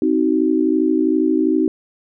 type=chord; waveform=sine; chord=C diminished; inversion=none; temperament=just; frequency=261.6 / 314 / 376.7 Hz; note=C4 / Eb4 / Gb4; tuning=0 / +16 / +31 cents; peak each=-19 / -16 / -20 dBFS; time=0.02-1.68 s; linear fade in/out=2 ms; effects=none